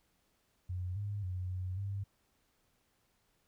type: tone with pitch steps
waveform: sine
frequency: 90.7 / 102.2 / 91.4 / 92 / 99.1 Hz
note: F#2 / G#2 / F#2 / F#2 / G2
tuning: -34 / -27 / -21 / -9 / +19 cents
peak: -35 dBFS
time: 0.69-2.04 s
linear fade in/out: 10 ms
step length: 270 ms
effects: pink hiss -75 dBFS RMS until 3.47 s